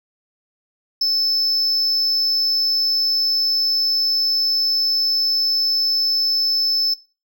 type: tone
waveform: triangle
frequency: 5260 Hz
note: E8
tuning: 5 cents flat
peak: -14 dBFS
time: 1.01-6.94 s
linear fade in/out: 5 ms
effects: noise-tail reverb RT60 0.3 s tail -19 dB re dry